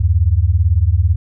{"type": "beating tone pair", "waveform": "sine", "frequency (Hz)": [76.6, 94.6], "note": ["D#2", "F#2"], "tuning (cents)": [-27, 39], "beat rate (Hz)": 18, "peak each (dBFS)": -13, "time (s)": [0, 1.16], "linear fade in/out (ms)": 10, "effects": []}